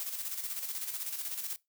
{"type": "noise with tremolo", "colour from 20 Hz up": "blue", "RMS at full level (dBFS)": -36, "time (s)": [0, 1.56], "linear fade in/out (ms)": 0, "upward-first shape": "square", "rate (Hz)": 16, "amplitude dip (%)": 50, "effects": ["noise-tail reverb RT60 0.2 s tail -21 dB re dry"]}